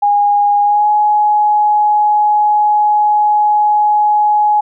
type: tone with pitch glide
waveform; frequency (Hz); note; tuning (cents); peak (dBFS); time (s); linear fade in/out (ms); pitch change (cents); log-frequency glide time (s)
sine; 820 to 839.7; G#5 to G#5; -22 to +19; -8; 0.02-4.61; 10; +41; 0.63-0.88
effects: none